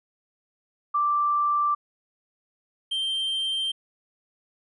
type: tone pair in turn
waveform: sine / triangle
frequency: 1174.7 / 3146 Hz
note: D6 / G7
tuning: 0 / +6 cents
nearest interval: octave + perfect fourth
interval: 1706 cents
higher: second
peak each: -20 / -23 dBFS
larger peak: first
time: 0.94-1.75 / 2.91-3.72 s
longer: neither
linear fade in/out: 10 ms
effects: resampled to 24000 Hz